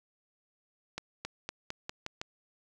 accelerating click train, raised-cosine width 0.2 ms, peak -19 dBFS, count 7, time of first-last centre 0.98-2.215 s, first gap 270 ms, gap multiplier 0.89, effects none

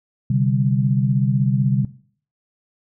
sine chord, C suspended second, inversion none, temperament equal, 130.81 / 146.83 / 196 Hz, C3 / D3 / G3, 0 / 0 / 0 cents, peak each -17 / -21 / -22 dBFS, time 0.3-1.85 s, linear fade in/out 5 ms, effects noise-tail reverb RT60 0.5 s tail -17 dB re dry

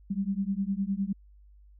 sine beating tone pair, 191.7 / 201.5 Hz, G3 / G3, -38 / +48 cents, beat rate 9.8 Hz, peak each -30 dBFS, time 0.1-1.13 s, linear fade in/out 10 ms, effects added 50 Hz sine -52 dBFS peak until 1.79 s

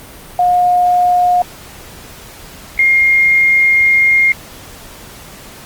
sine tone pair in turn, 716 / 2128 Hz, F5 / C7, +43 / +29 cents, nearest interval octave + perfect fifth, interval 1886 cents, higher second, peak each -8 / -7 dBFS, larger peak second, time 0.39-1.42 / 2.79-4.32 s, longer second, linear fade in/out 2 ms, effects pink hiss -35 dBFS RMS until 5.65 s + Opus 32 kbps

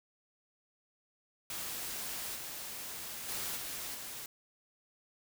white noise with level steps, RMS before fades -40 / -43 / -38 / -41 / -44 dBFS, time 1.5-4.26 s, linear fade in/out 2 ms, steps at 2.35 / 3.28 / 3.56 / 3.94 s, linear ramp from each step 10 ms, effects none

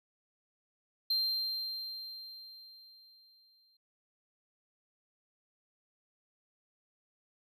triangle tone with exponential decay, 4162 Hz, C8, 10 cents flat, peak -26 dBFS, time 1.1-3.77 s, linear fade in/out 5 ms, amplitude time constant 580 ms, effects none

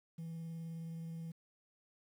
sine tone with vibrato, 164.6 Hz, E3, 2 cents flat, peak -39 dBFS, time 0.18-1.32 s, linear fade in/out 10 ms, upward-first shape triangle, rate 19 Hz, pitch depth 17 cents each way, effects tanh soft clip ceiling -41 dBFS + 11-bit

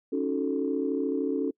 sine chord, D# half-diminished seventh, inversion third, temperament equal, 277.2 / 311.1 / 370 / 440 Hz, C#4 / D#4 / F#4 / A4, 0 / 0 / 0 / 0 cents, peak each -28 / -33 / -32 / -30 dBFS, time 0.12-1.51 s, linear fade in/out 10 ms, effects noise-tail reverb RT60 0.1 s tail -26 dB re dry + tanh soft clip ceiling -15 dBFS

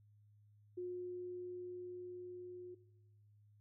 sine tone with level ramp, 359.6 Hz, F#4, 49 cents flat, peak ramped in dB -40 to -47 dBFS, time 0.77-2.75 s, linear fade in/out 10 ms, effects noise-tail reverb RT60 0.9 s tail -17 dB re dry + added 104 Hz sine -64 dBFS peak until 3.6 s

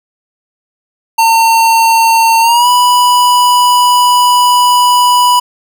square tone with pitch glide, 908 to 984.5 Hz, A#5 to B5, -46 to -6 cents, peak -6 dBFS, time 1.18-5.4 s, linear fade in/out 10 ms, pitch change +140 cents, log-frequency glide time 2.41-2.68 s, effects 8-bit

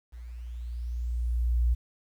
sine tone with level ramp, 59.5 Hz, A#1, 36 cents sharp, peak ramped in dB -40 to -19 dBFS, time 0.12-1.75 s, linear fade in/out 20 ms, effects tanh soft clip ceiling -16 dBFS + 10-bit

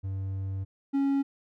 triangle tone pair in turn, 96.4 / 276.4 Hz, G2 / C#4, -28 / -5 cents, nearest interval octave + tritone, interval 1823 cents, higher second, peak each -28 / -21 dBFS, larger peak second, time 0.03-0.65 / 0.93-1.23 s, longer first, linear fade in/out 20 ms, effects none

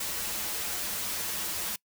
white noise with comb filter, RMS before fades -33 dBFS, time 0-1.76 s, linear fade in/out 5 ms, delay 7.6 ms, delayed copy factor -0.65, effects noise-tail reverb RT60 0.1 s tail -24 dB re dry

